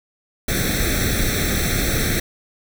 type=noise with comb filter; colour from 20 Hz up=pink; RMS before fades=-20 dBFS; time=0.48-2.2 s; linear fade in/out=5 ms; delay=0.51 ms; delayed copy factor=+0.95; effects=none